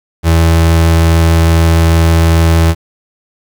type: tone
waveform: 35% pulse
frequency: 82.41 Hz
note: E2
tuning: in tune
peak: -4 dBFS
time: 0.23-2.75 s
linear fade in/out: 50 ms
effects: 7-bit